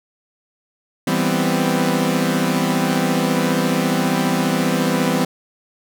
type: chord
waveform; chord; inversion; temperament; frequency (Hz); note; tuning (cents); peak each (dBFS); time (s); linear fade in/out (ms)
sawtooth; C major seventh; first; equal; 164.81 / 196 / 246.9 / 261.6; E3 / G3 / B3 / C4; 0 / 0 / 0 / 0; -18; 1.07-5.25; 5
effects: none